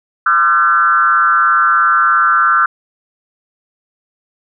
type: tone with frequency modulation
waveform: sine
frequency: 1360 Hz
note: F6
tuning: 46 cents flat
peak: -8 dBFS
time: 0.26-2.66 s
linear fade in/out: 5 ms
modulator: 157 Hz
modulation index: 1.1
effects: none